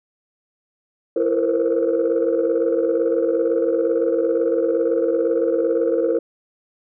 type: tone cluster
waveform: sine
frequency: 335.7 / 458.3 / 476.1 / 524 Hz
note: E4 / A#4 / A#4 / C5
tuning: +32 / -29 / +37 / +2 cents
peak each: -21 dBFS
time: 1.16-6.19 s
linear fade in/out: 5 ms
effects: tanh soft clip ceiling -10 dBFS